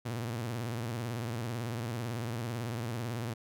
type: tone with vibrato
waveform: sawtooth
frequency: 116.54 Hz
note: A#2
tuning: in tune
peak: -30 dBFS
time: 0.05-3.34 s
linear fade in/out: 10 ms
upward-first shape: sine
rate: 18 Hz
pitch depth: 130 cents each way
effects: none